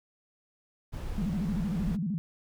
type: noise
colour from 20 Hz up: brown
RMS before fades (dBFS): -36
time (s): 0.92-1.97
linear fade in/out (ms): 20
type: tone with vibrato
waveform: sine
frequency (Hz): 185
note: F#3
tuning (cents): 0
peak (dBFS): -28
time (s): 1.18-2.18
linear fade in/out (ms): 0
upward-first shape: square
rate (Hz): 13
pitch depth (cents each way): 210
effects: none